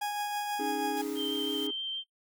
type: tone with tremolo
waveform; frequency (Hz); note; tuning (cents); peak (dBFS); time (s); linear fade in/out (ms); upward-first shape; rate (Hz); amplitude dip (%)
40% pulse; 827; G#5; -8; -29; 0.01-1.02; 10; triangle; 6.2; 35
type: chord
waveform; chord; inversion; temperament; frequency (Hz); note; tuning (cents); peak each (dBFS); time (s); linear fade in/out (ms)
triangle; C# suspended second; none; equal; 277.2 / 311.1 / 415.3; C#4 / D#4 / G#4; 0 / 0 / 0; -34; 0.59-1.71; 10
type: noise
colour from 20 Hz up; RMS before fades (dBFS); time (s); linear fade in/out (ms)
white; -47; 0.97-1.67; 0
type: tone with vibrato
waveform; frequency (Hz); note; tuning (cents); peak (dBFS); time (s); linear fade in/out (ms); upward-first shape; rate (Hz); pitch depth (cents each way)
sine; 3140; G7; +2; -32; 1.15-2.04; 50; triangle; 6.3; 11
effects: noise-tail reverb RT60 0.1 s tail -19 dB re dry